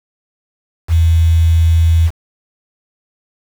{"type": "tone with quantisation", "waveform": "sine", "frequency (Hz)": 82.41, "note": "E2", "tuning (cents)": 0, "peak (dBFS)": -7, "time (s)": [0.88, 2.11], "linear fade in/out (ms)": 50, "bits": 5, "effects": []}